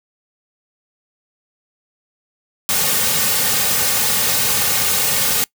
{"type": "noise with comb filter", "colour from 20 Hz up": "white", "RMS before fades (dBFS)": -17, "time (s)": [2.69, 5.44], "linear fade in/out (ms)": 0, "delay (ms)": 3, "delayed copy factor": -0.85, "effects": ["noise-tail reverb RT60 0.1 s tail -23 dB re dry"]}